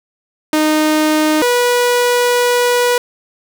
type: tone pair in turn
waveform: sawtooth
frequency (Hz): 308.2 / 487.8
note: D#4 / B4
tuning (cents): -16 / -21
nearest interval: minor sixth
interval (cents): 795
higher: second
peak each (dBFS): -7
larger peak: neither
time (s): 0.53-1.42 / 1.42-2.98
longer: second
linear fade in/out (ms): 2
effects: none